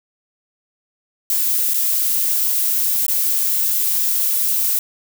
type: noise with dropouts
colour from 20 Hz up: violet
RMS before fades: -18 dBFS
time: 1.3-4.79 s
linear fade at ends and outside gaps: 1 ms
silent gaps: 1.736-1.742 / 3.065-3.082 s
effects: none